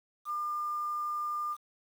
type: tone with quantisation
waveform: sine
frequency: 1202 Hz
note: D6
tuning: 40 cents sharp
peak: -31 dBFS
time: 0.25-1.57 s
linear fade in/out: 50 ms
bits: 9
effects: none